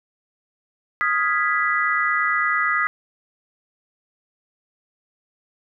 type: chord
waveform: sine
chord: F half-diminished seventh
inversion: third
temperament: equal with one note detuned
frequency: 1248.1 / 1396.9 / 1661.2 / 1975.5 Hz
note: Eb6 / F6 / Ab6 / Cb7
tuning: +5 / 0 / 0 / 0 cents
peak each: -22 / -27 / -25 / -22 dBFS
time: 1.01-2.87 s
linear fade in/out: 0 ms
effects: none